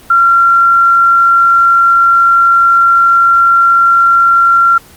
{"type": "tone", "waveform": "sine", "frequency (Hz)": 1372, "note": "F6", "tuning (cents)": -31, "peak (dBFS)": -4, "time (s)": [0.1, 4.78], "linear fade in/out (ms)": 5, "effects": ["pink hiss -38 dBFS RMS until 4.96 s", "Opus 24 kbps"]}